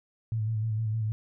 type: tone with vibrato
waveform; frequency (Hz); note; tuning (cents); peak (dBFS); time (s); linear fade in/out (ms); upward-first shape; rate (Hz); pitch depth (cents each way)
sine; 110; A2; 0; -26; 0.32-1.12; 0; square; 6.5; 35
effects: none